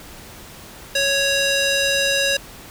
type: tone with band-pass filter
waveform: square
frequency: 554.4 Hz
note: C#5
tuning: in tune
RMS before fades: -19 dBFS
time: 0.95-2.37 s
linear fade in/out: 5 ms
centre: 4100 Hz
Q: 0.79
effects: pink hiss -40 dBFS RMS until 2.7 s